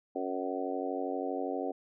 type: harmonic tone with a mistuned harmonic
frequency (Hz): 92.5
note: F#2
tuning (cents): 0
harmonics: 3 / 4 / 5 / 6 / 7 / 8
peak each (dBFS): -37 / -39 / -38 / -40 / -41 / -39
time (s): 0.15-1.72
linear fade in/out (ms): 10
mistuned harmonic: 8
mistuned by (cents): +24
effects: none